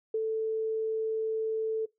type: tone with ADSR envelope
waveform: sine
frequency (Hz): 441.4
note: A4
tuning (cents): +5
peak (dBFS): -25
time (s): 0.14-1.86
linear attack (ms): 5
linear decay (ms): 44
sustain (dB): -2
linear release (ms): 13
effects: noise-tail reverb RT60 0.2 s tail -22 dB re dry